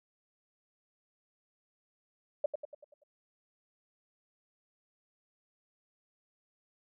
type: tone with echo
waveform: sine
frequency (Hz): 587.3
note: D5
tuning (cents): 0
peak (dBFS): -25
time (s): 2.44-2.46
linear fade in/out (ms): 5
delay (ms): 96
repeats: 6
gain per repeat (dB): -6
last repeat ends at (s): 3.036
effects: none